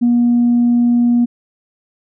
sine tone, 239.7 Hz, A#3, 48 cents sharp, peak -8 dBFS, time 0.01-1.26 s, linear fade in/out 20 ms, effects tanh soft clip ceiling -6 dBFS

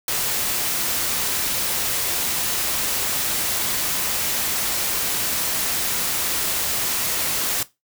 white noise, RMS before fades -23 dBFS, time 0.08-7.63 s, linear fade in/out 2 ms, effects noise-tail reverb RT60 0.2 s tail -17 dB re dry

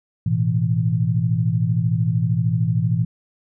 sine chord, A suspended second, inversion none, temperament equal with one note detuned, 110 / 123.11 / 164.81 Hz, A2 / B2 / E3, 0 / -5 / 0 cents, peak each -21 dBFS, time 0.26-3.05 s, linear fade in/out 5 ms, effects none

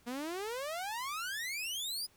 sawtooth exponential sweep, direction up, 233.1 to 5080 Hz, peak -33 dBFS, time 0.06-2.07 s, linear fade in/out 20 ms, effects pink hiss -66 dBFS RMS until 2.16 s

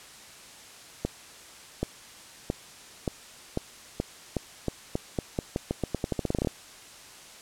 accelerating click train, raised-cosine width 2 ms, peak -13 dBFS, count 25, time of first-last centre 1.05-6.472 s, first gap 780 ms, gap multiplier 0.86, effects white hiss -48 dBFS RMS until 7.41 s + low-pass 9000 Hz 12 dB/octave

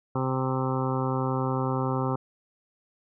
harmonic tone, 130.81 Hz, C3, in tune, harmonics 1 / 2 / 3 / 4 / 6 / 7 / 8 / 9 / 10, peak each -28 / -31 / -33 / -34 / -36 / -36 / -37 / -38 / -38 dBFS, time 0.15-2.16 s, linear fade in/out 5 ms, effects none

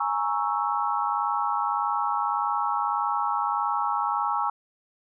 sine chord, A# half-diminished seventh, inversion third, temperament equal, 830.6 / 932.3 / 1108.7 / 1318.5 Hz, G#5 / A#5 / C#6 / E6, 0 / 0 / 0 / 0 cents, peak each -28 / -29 / -29 / -29 dBFS, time 0-4.5 s, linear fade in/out 5 ms, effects none

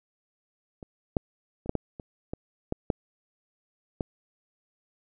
clicks, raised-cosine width 2 ms, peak -28 / -10 / -29 / -11 / -13 / -26 / -19 / -14 / -10 / -15 dBFS, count 10, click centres 0.828 / 1.168 / 1.66 / 1.694 / 1.753 / 1.998 / 2.335 / 2.724 / 2.902 / 4.008 s, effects none

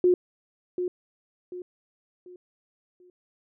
sine tone with echo, 360 Hz, F#4, 47 cents flat, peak -16 dBFS, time 0.04-0.14 s, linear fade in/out 2 ms, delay 740 ms, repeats 4, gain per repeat -9 dB, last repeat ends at 3.1 s, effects none

